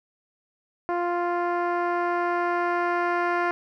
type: tone with low-pass filter sweep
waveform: 10% pulse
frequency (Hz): 349.2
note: F4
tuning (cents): 0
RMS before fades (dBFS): -25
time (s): 0.89-3.51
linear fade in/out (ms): 0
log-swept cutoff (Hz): 940 to 1700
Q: 0.86
effects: none